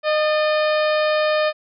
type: harmonic tone with a mistuned harmonic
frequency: 613 Hz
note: D#5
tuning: 26 cents flat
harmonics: 1 / 2 / 3 / 4 / 5 / 6 / 7 / 8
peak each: -17 / -25 / -27 / -29 / -34 / -34 / -35 / -37 dBFS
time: 0.03-1.53 s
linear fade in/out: 50 ms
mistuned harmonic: 3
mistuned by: -52 cents
effects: none